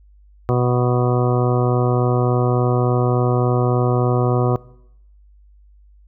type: harmonic tone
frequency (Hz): 123.47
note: B2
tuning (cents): 0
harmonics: 1 / 2 / 3 / 4 / 5 / 6 / 8 / 9 / 10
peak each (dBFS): -17 / -25 / -21 / -23 / -28 / -26 / -31 / -30 / -31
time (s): 0.49-4.56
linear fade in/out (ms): 0
effects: noise-tail reverb RT60 0.8 s tail -22 dB re dry + added 50 Hz sine -46 dBFS peak until 6.07 s